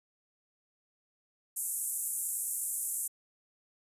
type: band-pass noise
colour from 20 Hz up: pink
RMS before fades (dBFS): -35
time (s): 1.56-3.08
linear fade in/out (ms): 10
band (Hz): 7800 to 13000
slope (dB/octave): 48
effects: resampled to 32000 Hz